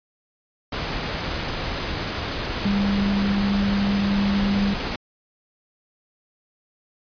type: tone in noise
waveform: sine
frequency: 200 Hz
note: G3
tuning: 35 cents sharp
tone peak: -19 dBFS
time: 2.65-4.74 s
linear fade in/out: 5 ms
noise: pink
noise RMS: -27 dBFS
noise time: 0.72-4.96 s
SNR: +5 dB
effects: resampled to 11025 Hz